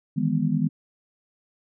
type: chord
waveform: sine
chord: E major seventh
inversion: third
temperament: just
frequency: 154.51 / 164.81 / 206 / 247.2 Hz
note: D#3 / E3 / G#3 / B3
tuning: -12 / 0 / -14 / +2 cents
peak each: -26 dBFS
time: 0.16-0.69 s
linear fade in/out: 20 ms
effects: none